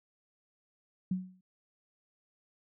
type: tone with exponential decay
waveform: sine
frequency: 185 Hz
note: F#3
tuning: in tune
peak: -26 dBFS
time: 1.11-1.41 s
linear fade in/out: 5 ms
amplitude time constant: 64 ms
effects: none